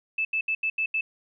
sine tone bursts at uneven times, 2626 Hz, E7, 7 cents flat, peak -23 dBFS, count 6, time 0.18-0.25 / 0.33-0.41 / 0.48-0.55 / 0.63-0.7 / 0.78-0.86 / 0.94-1.01 s, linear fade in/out 5 ms, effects none

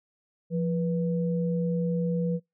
sine tone pair together, 172.53 / 488 Hz, F3 / B4, -21 / -21 cents, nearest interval octave + tritone, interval 1800 cents, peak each -25 / -31 dBFS, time 0.5-2.4 s, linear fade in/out 50 ms, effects noise-tail reverb RT60 0.2 s tail -26 dB re dry

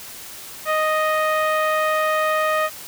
10% pulse tone with low-pass filter, 622.3 Hz, D#5, in tune, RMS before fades -20 dBFS, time 0.65-2.7 s, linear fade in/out 50 ms, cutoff 1500 Hz, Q 0.96, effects white hiss -37 dBFS RMS until 2.87 s

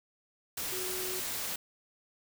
sine tone in noise, 370 Hz, F#4, in tune, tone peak -39 dBFS, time 0.72-1.2 s, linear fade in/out 5 ms, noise white, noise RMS -36 dBFS, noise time 0.57-1.56 s, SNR -6 dB, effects none

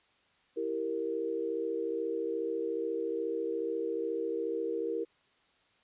sine chord, E diminished, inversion none, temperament equal, 329.6 / 392 / 466.2 Hz, E4 / G4 / Bb4, 0 / 0 / 0 cents, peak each -37 / -37 / -33 dBFS, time 0.56-5.05 s, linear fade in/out 20 ms, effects white hiss -68 dBFS RMS until 5.83 s + resampled to 8000 Hz

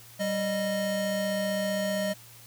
square tone pair together, 194.1 / 617.7 Hz, G3 / D#5, -17 / -13 cents, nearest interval octave + minor sixth, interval 2004 cents, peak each -32 / -29 dBFS, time 0.19-2.14 s, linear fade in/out 20 ms, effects added 117 Hz sine -54 dBFS peak until 2.46 s + white hiss -51 dBFS RMS until 2.46 s

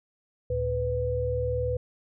sine tone cluster, 72.2 / 111.8 / 497.6 Hz, D2 / A2 / B4, -29 / +28 / +13 cents, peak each -32 / -31 / -27 dBFS, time 0.5-1.77 s, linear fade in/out 5 ms, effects none

